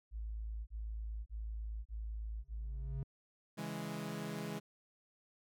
sine tone bursts, 54.3 Hz, A1, 22 cents flat, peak -39 dBFS, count 5, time 0.11-3.038 s, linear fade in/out 50 ms, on 560 ms, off 32 ms
triangle tone with exponential growth, 135.4 Hz, C#3, 40 cents flat, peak -35 dBFS, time 2.38-3.03 s, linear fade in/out 2 ms, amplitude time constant 140 ms
sawtooth chord, C# minor, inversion none, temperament equal, 138.59 / 164.81 / 207.7 Hz, C#3 / E3 / G#3, 0 / 0 / 0 cents, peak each -43 / -40 / -39 dBFS, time 3.57-4.6 s, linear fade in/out 20 ms
effects none

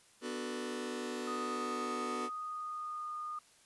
sawtooth chord, B minor seventh, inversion none, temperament just, 246.9 / 296.3 / 370.4 / 444.5 Hz, B3 / D4 / F#4 / A4, 0 / +15 / +2 / +18 cents, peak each -37 / -42 / -38 / -40 dBFS, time 0.21-2.3 s, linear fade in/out 50 ms
sine tone with pitch glide, 1244.5 to 1224.5 Hz, D#6 to D#6, 0 to -28 cents, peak -38 dBFS, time 1.27-3.39 s, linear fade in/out 5 ms, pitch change -28 cents, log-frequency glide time 2.29-3.09 s
effects white hiss -64 dBFS RMS until 3.65 s + resampled to 24000 Hz

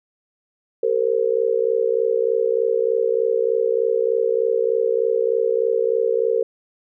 sine tone with amplitude modulation, 458.7 Hz, A#4, 28 cents flat, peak -12 dBFS, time 0.83-6.43 s, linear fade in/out 5 ms, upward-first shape sine, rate 63.3 Hz, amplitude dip 100%, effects none

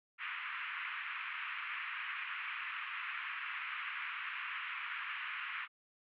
white band-pass noise, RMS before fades -42 dBFS, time 0.18-5.68 s, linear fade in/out 50 ms, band 1100 to 2700 Hz, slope 48 dB/octave, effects none

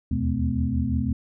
sine tone cluster, 76.5 / 82.4 / 124.3 / 216 / 253.5 Hz, D#2 / E2 / B2 / A3 / B3, -29 / 0 / +12 / -32 / +45 cents, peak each -28 dBFS, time 0.11-1.13 s, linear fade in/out 5 ms, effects none

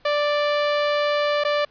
sawtooth tone with dropouts, 587.3 Hz, D5, in tune, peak -15 dBFS, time 0.05-1.65 s, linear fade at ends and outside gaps 5 ms, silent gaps 1.438-1.448 s, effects pink hiss -57 dBFS RMS until 1.7 s + resampled to 11025 Hz

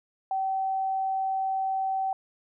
sine tone, 768 Hz, G5, 36 cents flat, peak -25 dBFS, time 0.31-2.13 s, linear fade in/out 2 ms, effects none

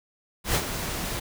pink noise with ADSR envelope, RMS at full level -22 dBFS, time 0.44-1.2 s, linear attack 110 ms, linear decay 62 ms, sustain -9 dB, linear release 11 ms, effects none

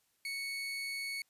30% pulse tone, 2217 Hz, C#7, in tune, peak -34 dBFS, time 0.25-1.22 s, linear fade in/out 2 ms, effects white hiss -75 dBFS RMS until 1.29 s + resampled to 32000 Hz

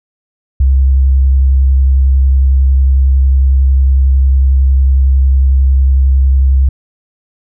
sine tone with vibrato, 66.6 Hz, C2, 31 cents sharp, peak -5 dBFS, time 0.6-6.69 s, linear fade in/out 5 ms, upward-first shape sine, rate 11 Hz, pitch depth 19 cents each way, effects none

